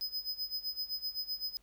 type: tone with tremolo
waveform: square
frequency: 5030 Hz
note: D#8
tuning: 18 cents sharp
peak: -33 dBFS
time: 0.01-1.57 s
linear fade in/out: 0 ms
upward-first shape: sine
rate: 7.8 Hz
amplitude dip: 85%
effects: added 50 Hz sine -67 dBFS peak until 1.62 s + pink hiss -70 dBFS RMS until 1.62 s